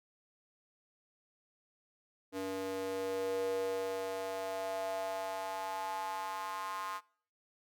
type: tone with high-pass filter sweep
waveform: square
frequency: 95.6 Hz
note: G2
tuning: 43 cents flat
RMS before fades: -38 dBFS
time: 2.32-7.01 s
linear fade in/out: 50 ms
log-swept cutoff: 360 to 1100 Hz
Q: 5.4
effects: noise-tail reverb RT60 0.6 s tail -25 dB re dry